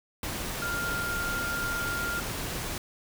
sine tone in noise, 1400 Hz, F6, 4 cents sharp, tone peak -30 dBFS, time 0.62-2.2 s, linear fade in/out 2 ms, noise pink, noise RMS -34 dBFS, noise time 0.23-2.78 s, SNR +1 dB, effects none

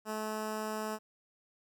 10% pulse tone with notch filter, 216 Hz, A3, 32 cents flat, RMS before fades -37 dBFS, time 0.05-0.99 s, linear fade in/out 50 ms, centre 3400 Hz, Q 1.9, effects none

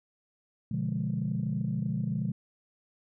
sine chord, B diminished seventh, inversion none, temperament equal, 123.47 / 146.83 / 174.61 / 207.7 Hz, B2 / D3 / F3 / Ab3, 0 / 0 / 0 / 0 cents, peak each -33 dBFS, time 0.71-2.32 s, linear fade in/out 5 ms, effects tanh soft clip ceiling -20 dBFS

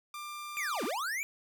sawtooth tone, 1190 Hz, D6, 22 cents sharp, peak -36 dBFS, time 0.14-0.91 s, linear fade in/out 2 ms
square linear two-way sweep, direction down then up, 2455 to 203.7 to 2392 Hz, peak -33 dBFS, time 0.57-1.23 s, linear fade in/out 0 ms, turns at 0.84 s
effects none

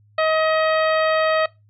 harmonic tone, 633 Hz, D#5, 30 cents sharp, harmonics 1 / 2 / 3 / 4 / 5 / 6 / 7, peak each -18 / -22 / -26 / -30 / -33 / -36 / -37 dBFS, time 0.18-1.46 s, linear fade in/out 5 ms, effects noise-tail reverb RT60 0.2 s tail -20 dB re dry + added 104 Hz sine -52 dBFS peak until 1.69 s

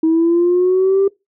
sine linear sweep, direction up, 318.5 to 396.2 Hz, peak -9 dBFS, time 0.03-1.08 s, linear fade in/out 5 ms, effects noise-tail reverb RT60 0.2 s tail -23 dB re dry + tanh soft clip ceiling -7 dBFS

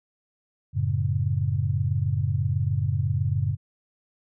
sine chord, F# minor, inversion none, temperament just, 92.5 / 111 / 138.75 Hz, F#2 / A2 / C#3, 0 / +16 / +2 cents, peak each -26 dBFS, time 0.73-3.57 s, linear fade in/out 50 ms, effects none

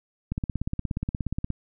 click train, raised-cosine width 5 ms, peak -15 dBFS, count 21, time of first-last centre 0.32-1.503 s, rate 16.9 Hz, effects none

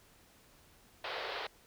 pink band-pass noise, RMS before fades -40 dBFS, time 1.04-1.47 s, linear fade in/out 5 ms, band 400 to 4500 Hz, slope 48 dB/octave, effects pink hiss -63 dBFS RMS until 1.66 s

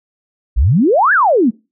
sine exponential two-way sweep, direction up then down, 49.23 to 1752 to 203 Hz, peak -8 dBFS, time 0.56-1.51 s, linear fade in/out 20 ms, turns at 1.13 s, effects noise-tail reverb RT60 0.3 s tail -26 dB re dry

